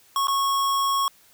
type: tone with dropouts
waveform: square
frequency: 1100 Hz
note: C#6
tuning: 14 cents flat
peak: -21 dBFS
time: 0.16-1.08 s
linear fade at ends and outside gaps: 1 ms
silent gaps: 0.271-0.282 s
effects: white hiss -56 dBFS RMS until 1.33 s